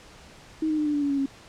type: tone with pitch steps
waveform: sine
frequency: 314.7 / 308.4 / 302.2 / 296.2 / 290.3 / 284.4 / 278.8 / 273.2 Hz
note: D#4 / D#4 / D4 / D4 / D4 / C#4 / C#4 / C#4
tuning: +20 / -15 / +50 / +15 / -20 / +45 / +10 / -25 cents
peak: -22 dBFS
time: 0.62-1.26 s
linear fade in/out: 5 ms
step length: 80 ms
effects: pink hiss -49 dBFS RMS until 1.48 s + low-pass 7000 Hz 12 dB/octave